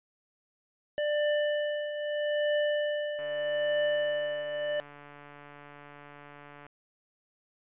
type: tone with tremolo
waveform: square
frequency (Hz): 593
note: D5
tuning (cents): +17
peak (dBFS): -25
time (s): 0.98-4.8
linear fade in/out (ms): 0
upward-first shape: triangle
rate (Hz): 0.79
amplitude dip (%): 65
type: click train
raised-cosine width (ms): 0.5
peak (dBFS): -34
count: 505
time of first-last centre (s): 3.19-6.666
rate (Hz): 145
effects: resampled to 8000 Hz